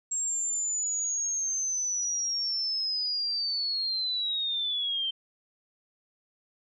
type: linear sweep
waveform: sine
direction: down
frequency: 7560 to 3110 Hz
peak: -27 dBFS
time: 0.11-5.11 s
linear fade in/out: 10 ms
effects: none